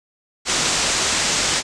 white low-pass noise, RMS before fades -20 dBFS, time 0.45-1.63 s, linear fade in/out 50 ms, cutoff 8100 Hz, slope 48 dB/octave, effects none

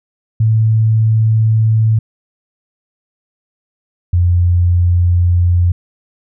sine tone pair in turn, 110.6 / 88 Hz, A2 / F2, +9 / +14 cents, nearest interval major third, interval 395 cents, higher first, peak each -8 dBFS, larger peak neither, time 0.4-1.99 / 4.13-5.72 s, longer neither, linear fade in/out 5 ms, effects none

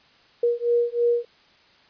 sine beating tone pair, 474 / 477.1 Hz, A#4 / A#4, +29 / +40 cents, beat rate 3.1 Hz, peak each -22 dBFS, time 0.43-1.25 s, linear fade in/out 5 ms, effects white hiss -56 dBFS RMS until 1.89 s + resampled to 11025 Hz

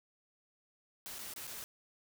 white noise with dropouts, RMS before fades -45 dBFS, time 1.06-1.64 s, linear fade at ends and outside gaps 0 ms, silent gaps 1.186-1.19 / 1.337-1.362 / 1.47-1.476 s, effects none

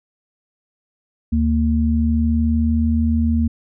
sine tone pair together, 76.7 / 229.8 Hz, D#2 / A#3, -24 / -25 cents, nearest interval octave + perfect fifth, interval 1899 cents, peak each -17 dBFS, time 1.32-3.48 s, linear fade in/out 10 ms, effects none

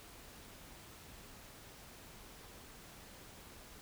silence, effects pink hiss -55 dBFS RMS until 3.81 s

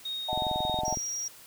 sine tone with tremolo, 3729 Hz, A#7, in tune, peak -31 dBFS, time 0.05-0.81 s, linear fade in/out 5 ms, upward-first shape triangle, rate 3.5 Hz, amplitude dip 25%
sine chord, D# diminished, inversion none, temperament equal, 622.3 / 740 / 880 Hz, D#5 / F#5 / A5, 0 / 0 / 0 cents, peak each -34 / -32 / -33 dBFS, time 0.28-0.95 s, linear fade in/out 10 ms
click train, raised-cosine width 3 ms, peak -24 dBFS, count 15, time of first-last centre 0.33-0.972 s, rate 21.8 Hz
triangle tone, 5690 Hz, F8, 31 cents sharp, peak -30 dBFS, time 0.85-1.28 s, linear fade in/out 2 ms
effects white hiss -51 dBFS RMS until 1.46 s

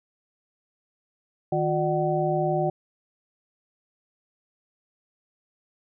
sine tone cluster, 157 / 358.4 / 598 / 755 Hz, D#3 / F4 / D5 / F#5, +16 / +45 / +31 / +35 cents, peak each -27 dBFS, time 1.52-2.7 s, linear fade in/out 5 ms, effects none

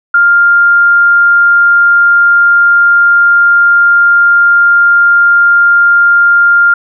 sine tone, 1400 Hz, F6, 4 cents sharp, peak -3 dBFS, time 0.14-6.74 s, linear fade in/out 5 ms, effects none

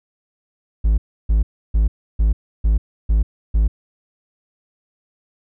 triangle tone bursts, 53.4 Hz, G#1, 49 cents sharp, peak -10 dBFS, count 7, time 0.84-3.68 s, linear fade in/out 10 ms, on 140 ms, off 310 ms, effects none

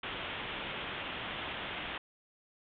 white low-pass noise, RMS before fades -40 dBFS, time 0.03-1.98 s, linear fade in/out 5 ms, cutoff 3500 Hz, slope 96 dB/octave, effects none

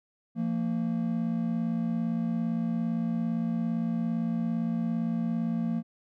triangle tone pair together, 171.59 / 229.2 Hz, F3 / A#3, -30 / -29 cents, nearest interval perfect fourth, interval 501 cents, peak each -29 / -26 dBFS, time 0.35-5.83 s, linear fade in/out 50 ms, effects none

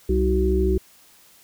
harmonic tone with a mistuned harmonic, 64.5 Hz, C2, 24 cents flat, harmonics 1 / 3 / 5 / 6, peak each -20 / -27 / -28 / -21 dBFS, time 0.09-0.78 s, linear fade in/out 5 ms, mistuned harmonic 6, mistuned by -51 cents, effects white hiss -53 dBFS RMS until 1.43 s

